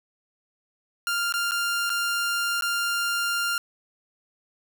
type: tone with dropouts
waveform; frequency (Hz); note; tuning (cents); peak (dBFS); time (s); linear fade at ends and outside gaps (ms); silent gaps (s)
sawtooth; 1396.9; F6; 0; -20; 1.07-3.58; 1; 1.324-1.339 / 1.511-1.518 / 1.895-1.901 / 2.61-2.622
effects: none